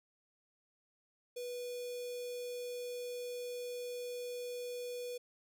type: tone with notch filter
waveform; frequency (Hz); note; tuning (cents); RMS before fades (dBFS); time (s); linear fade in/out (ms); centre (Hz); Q
square; 490; B4; -14; -42; 1.36-5.18; 10; 1500; 1
effects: none